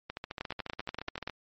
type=two click trains; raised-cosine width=0.3 ms; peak=-21 / -18 dBFS; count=18 / 10; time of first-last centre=0.1-1.297 / 0.41-1.275 s; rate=14.2 / 10.4 Hz; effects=MP3 32 kbps